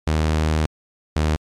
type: tone pair in turn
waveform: sawtooth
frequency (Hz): 78 / 77.19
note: D#2 / D#2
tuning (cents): +5 / -13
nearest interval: unison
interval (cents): 18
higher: first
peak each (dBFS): -13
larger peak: neither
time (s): 0.07-0.66 / 1.16-1.36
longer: first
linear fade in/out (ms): 0
effects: low-pass 8000 Hz 12 dB/octave + MP3 96 kbps